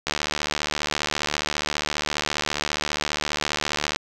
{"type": "click train", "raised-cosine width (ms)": 0.2, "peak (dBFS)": -6, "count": 292, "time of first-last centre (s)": [0.07, 3.96], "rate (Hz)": 74.8, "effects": []}